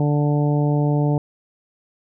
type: harmonic tone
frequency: 146.83 Hz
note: D3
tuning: in tune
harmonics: 1 / 2 / 3 / 4 / 5 / 6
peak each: -17 / -23 / -27 / -29 / -31 / -33 dBFS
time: 0-1.18 s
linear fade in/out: 2 ms
effects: none